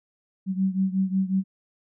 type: beating tone pair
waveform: sine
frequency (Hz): 188.8 / 194.3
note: F#3 / G3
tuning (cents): +35 / -15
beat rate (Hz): 5.5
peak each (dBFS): -23 / -26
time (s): 0.46-1.44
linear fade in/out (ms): 50
effects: none